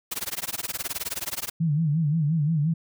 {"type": "noise with tremolo", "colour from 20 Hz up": "white", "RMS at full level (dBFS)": -28, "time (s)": [0.11, 1.5], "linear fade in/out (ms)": 10, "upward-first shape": "sine", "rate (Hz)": 19, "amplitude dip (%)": 100}
{"type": "tone with vibrato", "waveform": "sine", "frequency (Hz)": 155, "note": "D#3", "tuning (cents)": -6, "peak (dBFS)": -20, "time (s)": [1.6, 2.74], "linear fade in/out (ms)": 10, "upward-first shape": "sine", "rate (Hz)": 5.7, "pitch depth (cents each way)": 130}
{"effects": []}